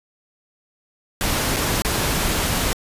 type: noise with dropouts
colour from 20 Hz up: pink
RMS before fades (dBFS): -21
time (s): 1.21-2.73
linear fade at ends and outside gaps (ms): 0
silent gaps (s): 1.562-1.567 / 1.82-1.849
effects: resampled to 32000 Hz

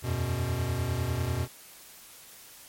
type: chord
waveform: square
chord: E suspended second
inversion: none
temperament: equal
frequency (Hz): 82.41 / 92.5 / 123.47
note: E2 / F#2 / B2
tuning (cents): 0 / 0 / 0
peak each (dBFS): -34 / -33 / -31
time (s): 0.02-1.48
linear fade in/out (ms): 50
effects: white hiss -50 dBFS RMS until 2.68 s + MP3 64 kbps

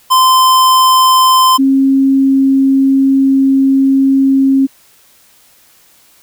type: tone pair in turn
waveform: square / sine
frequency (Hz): 1034 / 269.9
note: C6 / C#4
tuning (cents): -21 / -46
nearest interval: octave + major seventh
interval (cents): 2325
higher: first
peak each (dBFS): -6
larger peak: neither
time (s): 0.1-1.58 / 1.58-4.67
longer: second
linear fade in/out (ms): 20
effects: white hiss -47 dBFS RMS until 6.22 s

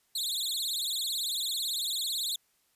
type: tone with vibrato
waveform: sawtooth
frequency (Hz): 3847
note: B7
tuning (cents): -46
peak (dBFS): -27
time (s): 0.15-2.36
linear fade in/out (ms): 5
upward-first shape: triangle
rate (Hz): 18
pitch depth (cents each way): 260
effects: white hiss -71 dBFS RMS until 2.75 s + resampled to 32000 Hz

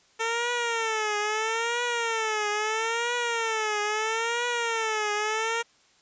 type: tone with vibrato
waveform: 10% pulse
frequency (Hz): 448.8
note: A4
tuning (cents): +34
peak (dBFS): -17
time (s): 0.19-5.63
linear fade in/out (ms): 20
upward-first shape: triangle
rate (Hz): 0.76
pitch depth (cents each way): 140
effects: white hiss -61 dBFS RMS until 6.01 s + resampled to 16000 Hz

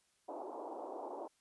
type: band-pass noise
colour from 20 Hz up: white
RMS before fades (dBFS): -45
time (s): 0.28-1.28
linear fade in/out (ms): 10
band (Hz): 290 to 940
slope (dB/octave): 48
effects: white hiss -75 dBFS RMS until 1.4 s + resampled to 24000 Hz

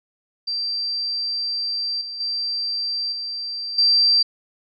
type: tone with level steps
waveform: sine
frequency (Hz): 4699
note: D8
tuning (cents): 0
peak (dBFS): -22 / -29 / -22 / -26 / -13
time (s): 0.47-4.23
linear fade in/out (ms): 10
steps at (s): 2.01 / 2.2 / 3.12 / 3.78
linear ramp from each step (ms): 5
effects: none

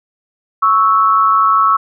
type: tone pair together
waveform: sine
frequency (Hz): 1108.7 / 1313.9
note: C#6 / E6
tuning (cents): 0 / -6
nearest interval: minor third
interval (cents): 294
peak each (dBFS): -11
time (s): 0.62-1.77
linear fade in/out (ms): 10
effects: none

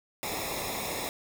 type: noise with comb filter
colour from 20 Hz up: pink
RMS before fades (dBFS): -34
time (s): 0.23-1.09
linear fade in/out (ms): 0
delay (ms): 0.66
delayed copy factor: -0.8
effects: none

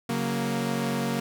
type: chord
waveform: sawtooth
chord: F# major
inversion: second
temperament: equal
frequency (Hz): 138.59 / 185 / 233.1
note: C#3 / F#3 / A#3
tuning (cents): 0 / 0 / 0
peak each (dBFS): -28 / -28 / -24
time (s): 0.09-1.2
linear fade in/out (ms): 5
effects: none

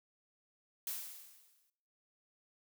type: noise with exponential decay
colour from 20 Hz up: blue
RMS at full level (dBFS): -38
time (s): 0.87-1.7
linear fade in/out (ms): 1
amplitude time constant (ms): 180
effects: noise-tail reverb RT60 0.7 s tail -19 dB re dry

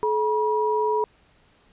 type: tone pair together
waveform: sine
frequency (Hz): 429 / 963.1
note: A4 / B5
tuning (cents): -44 / -44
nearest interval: octave + major second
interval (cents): 1400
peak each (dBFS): -22 / -23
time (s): 0.03-1.04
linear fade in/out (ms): 0
effects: pink hiss -59 dBFS RMS until 1.72 s + resampled to 8000 Hz

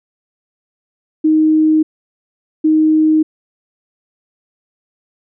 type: tone pair in turn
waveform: sine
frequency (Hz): 312.1 / 312.1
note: D#4 / D#4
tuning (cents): +5 / +5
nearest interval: unison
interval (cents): 0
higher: neither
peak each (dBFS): -8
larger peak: neither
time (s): 1.24-1.83 / 2.64-3.23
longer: neither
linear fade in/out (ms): 10
effects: none

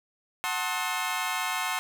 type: chord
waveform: 20% pulse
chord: F# diminished seventh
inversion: none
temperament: just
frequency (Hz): 740 / 888 / 1065.6 / 1278.7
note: F#5 / A5 / C6 / Eb6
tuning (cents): 0 / +16 / +31 / +47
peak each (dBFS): -29 / -29 / -27 / -30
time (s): 0.44-1.79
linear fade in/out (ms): 0
effects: none

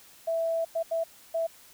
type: tone bursts at uneven times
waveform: sine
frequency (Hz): 659.3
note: E5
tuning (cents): 0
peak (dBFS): -25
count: 4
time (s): 0.27-0.65 / 0.75-0.83 / 0.91-1.04 / 1.34-1.47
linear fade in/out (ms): 10
effects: white hiss -54 dBFS RMS until 1.73 s

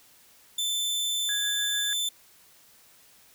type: tone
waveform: sawtooth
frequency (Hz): 3534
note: A7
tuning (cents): +7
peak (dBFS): -23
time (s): 0.58-2.09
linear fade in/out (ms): 5
type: tone with tremolo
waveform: sine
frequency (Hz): 1661.2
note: G#6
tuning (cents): 0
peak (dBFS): -30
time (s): 1.29-1.93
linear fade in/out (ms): 0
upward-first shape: triangle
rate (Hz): 6.7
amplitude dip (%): 45
effects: white hiss -57 dBFS RMS until 3.34 s

